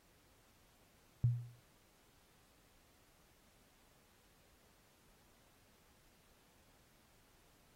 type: tone with exponential decay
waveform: sine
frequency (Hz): 120.1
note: B2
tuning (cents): -48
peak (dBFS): -25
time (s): 1.24-1.6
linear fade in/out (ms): 0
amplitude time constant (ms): 77
effects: pink hiss -70 dBFS RMS until 7.75 s + AAC 48 kbps